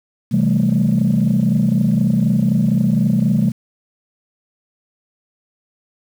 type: chord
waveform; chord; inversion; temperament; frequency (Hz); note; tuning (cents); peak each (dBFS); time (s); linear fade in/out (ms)
sine; A minor seventh; first; equal; 130.81 / 164.81 / 196 / 220; C3 / E3 / G3 / A3; 0 / 0 / 0 / 0; -18 / -18 / -16 / -16; 0.31-3.52; 20
effects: tanh soft clip ceiling -7 dBFS + 7-bit